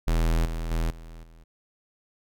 square tone with level steps, 41 Hz, E1, 9 cents flat, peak -21 / -29 / -24 / -41 / -49 dBFS, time 0.07-1.44 s, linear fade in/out 10 ms, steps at 0.45 / 0.71 / 0.9 / 1.23 s, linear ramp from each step 5 ms, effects none

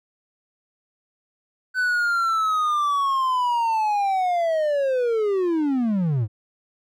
triangle linear sweep, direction down, 1515 to 98 Hz, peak -17 dBFS, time 1.74-6.28 s, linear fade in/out 50 ms, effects none

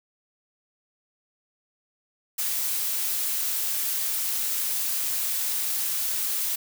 blue noise, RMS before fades -27 dBFS, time 2.38-6.56 s, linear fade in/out 10 ms, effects none

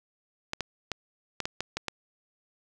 clicks, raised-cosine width 0.2 ms, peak -13 dBFS, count 8, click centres 0.534 / 0.607 / 0.917 / 1.403 / 1.455 / 1.606 / 1.77 / 1.883 s, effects none

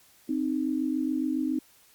sine tone pair together, 261.6 / 308.8 Hz, C4 / D#4, 0 / -13 cents, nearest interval minor third, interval 287 cents, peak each -28 dBFS, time 0.29-1.59 s, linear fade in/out 5 ms, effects white hiss -59 dBFS RMS until 1.94 s + Opus 48 kbps

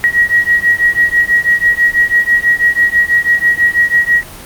sine beating tone pair, 1902 / 1908.1 Hz, A#6 / A#6, +34 / +40 cents, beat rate 6.1 Hz, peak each -11 dBFS, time 0.04-4.23 s, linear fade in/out 0 ms, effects pink hiss -31 dBFS RMS until 4.45 s + Opus 32 kbps

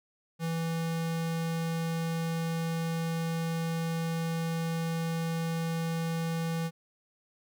square tone, 164.81 Hz, E3, in tune, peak -30 dBFS, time 0.39-6.71 s, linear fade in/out 50 ms, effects none

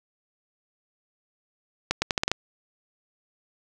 accelerating click train, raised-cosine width 0.2 ms, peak -5 dBFS, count 7, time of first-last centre 1.91-2.316 s, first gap 110 ms, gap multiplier 0.8, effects none

